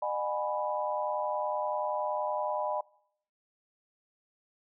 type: chord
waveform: sine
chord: G# minor seventh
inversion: second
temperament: equal with one note detuned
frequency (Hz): 607.7 / 740 / 830.6 / 987.8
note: D#5 / F#5 / G#5 / B5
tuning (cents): -41 / 0 / 0 / 0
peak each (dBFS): -33 / -39 / -35 / -34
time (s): 0.02-2.81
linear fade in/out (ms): 5
effects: noise-tail reverb RT60 0.7 s tail -24 dB re dry